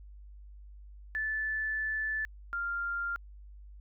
sine tone pair in turn, 1747 / 1394.6 Hz, A6 / F6, -13 / -3 cents, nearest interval major third, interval 390 cents, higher first, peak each -30 / -31 dBFS, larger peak first, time 1.15-2.25 / 2.53-3.16 s, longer first, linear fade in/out 0 ms, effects added 50 Hz sine -47 dBFS peak until 3.8 s

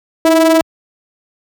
square ring-modulated tone, 164.81 Hz, E3, in tune, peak -5 dBFS, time 0.25-0.61 s, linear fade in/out 0 ms, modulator 484 Hz, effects high-pass 80 Hz 12 dB/octave

